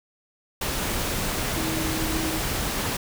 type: tone in noise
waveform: sine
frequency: 319.3 Hz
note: D#4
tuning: 45 cents sharp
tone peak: -29 dBFS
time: 1.57-2.41 s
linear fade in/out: 5 ms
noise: pink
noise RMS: -27 dBFS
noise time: 0.61-2.97 s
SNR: -5 dB
effects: none